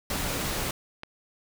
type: noise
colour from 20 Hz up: pink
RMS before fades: -30 dBFS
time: 0.1-0.71 s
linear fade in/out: 2 ms
type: clicks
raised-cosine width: 0.3 ms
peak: -21 dBFS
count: 4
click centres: 0.461 / 0.513 / 0.604 / 1.034 s
effects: none